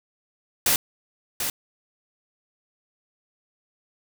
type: noise with echo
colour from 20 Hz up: white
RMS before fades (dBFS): -20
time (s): 0.66-0.76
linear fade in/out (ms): 2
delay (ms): 740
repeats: 1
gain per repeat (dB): -7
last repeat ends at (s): 1.5
effects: none